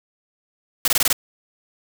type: noise bursts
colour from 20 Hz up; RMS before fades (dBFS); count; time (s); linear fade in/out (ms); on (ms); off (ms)
white; -18; 6; 0.85-1.129; 2; 29; 21
effects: none